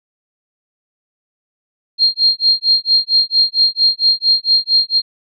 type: tone with tremolo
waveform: sine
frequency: 4215 Hz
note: C8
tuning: 12 cents sharp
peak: -7 dBFS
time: 1.98-5.02 s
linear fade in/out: 50 ms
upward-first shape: sine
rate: 4.4 Hz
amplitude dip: 100%
effects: none